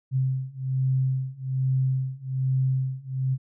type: beating tone pair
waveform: sine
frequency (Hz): 130.81 / 132.01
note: C3 / C3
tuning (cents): 0 / +16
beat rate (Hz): 1.2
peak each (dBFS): -26 / -25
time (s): 0.11-3.38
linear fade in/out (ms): 50
effects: none

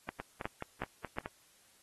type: two click trains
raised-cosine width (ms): 0.5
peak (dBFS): -20 / -24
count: 4 / 6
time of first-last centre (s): 0.09-1.185 / 0.2-1.259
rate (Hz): 2.74 / 4.72
effects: white hiss -65 dBFS RMS until 1.82 s + AAC 32 kbps

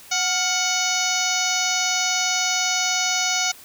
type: harmonic tone with a mistuned harmonic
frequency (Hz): 740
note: F#5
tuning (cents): 0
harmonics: 1 / 2 / 3 / 4 / 5 / 6 / 7 / 8 / 9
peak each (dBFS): -28 / -29 / -27 / -30 / -30 / -30 / -29 / -26 / -28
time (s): 0.11-3.52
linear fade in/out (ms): 10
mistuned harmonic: 2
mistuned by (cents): -79
effects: white hiss -45 dBFS RMS until 3.64 s

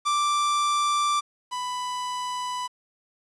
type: tone pair in turn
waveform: 45% pulse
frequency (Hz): 1174.7 / 994.1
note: D6 / B5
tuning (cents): 0 / +11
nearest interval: minor third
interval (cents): 289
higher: first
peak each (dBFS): -21 / -28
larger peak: first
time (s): 0.05-1.21 / 1.51-2.68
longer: second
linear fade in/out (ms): 20
effects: resampled to 22050 Hz + 9-bit

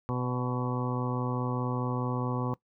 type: harmonic tone with a mistuned harmonic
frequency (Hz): 124.8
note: B2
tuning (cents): +19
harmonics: 1 / 2 / 3 / 4 / 5 / 6 / 7 / 8 / 9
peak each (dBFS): -31 / -34 / -39 / -38 / -48 / -44 / -41 / -41 / -39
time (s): 0.09-2.54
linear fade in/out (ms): 0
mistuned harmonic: 5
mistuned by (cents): -45
effects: noise-tail reverb RT60 0.1 s tail -20 dB re dry

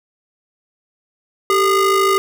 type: ring-modulated tone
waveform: square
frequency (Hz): 415.3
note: G#4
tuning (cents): 0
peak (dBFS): -10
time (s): 1.5-2.18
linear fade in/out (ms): 0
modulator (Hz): 804
effects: 8-bit

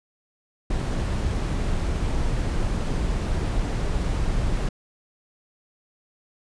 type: noise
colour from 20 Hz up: brown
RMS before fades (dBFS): -24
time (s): 0.7-4.69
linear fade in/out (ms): 5
effects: resampled to 22050 Hz

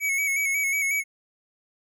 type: tone with vibrato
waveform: square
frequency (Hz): 2231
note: C#7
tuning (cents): +11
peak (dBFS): -23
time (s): 0-1.04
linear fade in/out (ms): 50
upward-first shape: square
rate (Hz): 5.5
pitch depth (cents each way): 35
effects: none

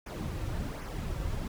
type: noise with flanger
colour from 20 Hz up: brown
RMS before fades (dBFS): -35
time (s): 0.06-1.48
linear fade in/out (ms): 5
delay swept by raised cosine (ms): 0.24 to 4.84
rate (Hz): 1.3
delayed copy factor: -0.65
effects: none

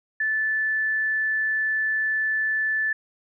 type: tone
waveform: sine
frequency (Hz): 1749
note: A6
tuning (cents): -11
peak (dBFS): -21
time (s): 0.2-2.93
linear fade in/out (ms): 5
effects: none

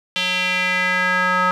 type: tone with band-pass filter sweep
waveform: square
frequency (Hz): 182.5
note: F#3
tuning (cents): -24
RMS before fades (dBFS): -19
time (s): 0.16-1.51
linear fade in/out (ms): 0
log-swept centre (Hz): 3100 to 1300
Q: 3.4
effects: none

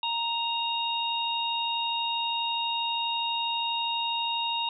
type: harmonic tone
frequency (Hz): 932.3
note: A#5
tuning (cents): 0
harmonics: 1 / 3 / 4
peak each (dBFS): -30 / -32 / -31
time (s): 0.03-4.69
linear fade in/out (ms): 2
effects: none

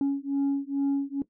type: beating tone pair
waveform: sine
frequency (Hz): 277.2 / 279.5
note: C#4 / C#4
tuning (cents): 0 / +14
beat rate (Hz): 2.3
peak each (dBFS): -25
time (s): 0.01-1.22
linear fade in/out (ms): 2
effects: noise-tail reverb RT60 0.1 s tail -17 dB re dry + tanh soft clip ceiling -21 dBFS

